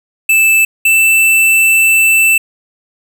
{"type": "tone pair in turn", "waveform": "square", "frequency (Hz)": [2637, 2657], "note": ["E7", "E7"], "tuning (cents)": [0, 13], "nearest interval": "unison", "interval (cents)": 13, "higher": "second", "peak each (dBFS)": -7, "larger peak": "neither", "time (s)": [[0.29, 0.65], [0.85, 2.38]], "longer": "second", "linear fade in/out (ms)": 5, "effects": []}